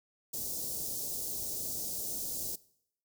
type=band-stop noise; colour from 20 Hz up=white; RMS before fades=-37 dBFS; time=0.33-2.56 s; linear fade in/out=10 ms; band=600 to 5100 Hz; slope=24 dB/octave; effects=noise-tail reverb RT60 0.7 s tail -21 dB re dry